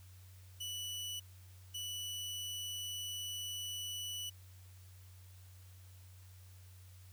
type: tone bursts at uneven times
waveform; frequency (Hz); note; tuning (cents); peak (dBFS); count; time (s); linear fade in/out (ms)
sawtooth; 2960; F#7; 0; -37; 2; 0.6-1.2 / 1.74-4.3; 10
effects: added 92 Hz sine -54 dBFS peak until 7.12 s + white hiss -65 dBFS RMS until 7.12 s